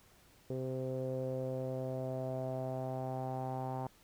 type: tone with low-pass filter sweep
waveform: sawtooth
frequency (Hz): 130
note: C3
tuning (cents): -11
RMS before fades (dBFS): -38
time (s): 0.5-3.87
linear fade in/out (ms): 2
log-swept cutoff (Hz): 460 to 850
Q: 5.5
effects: pink hiss -64 dBFS RMS until 4.03 s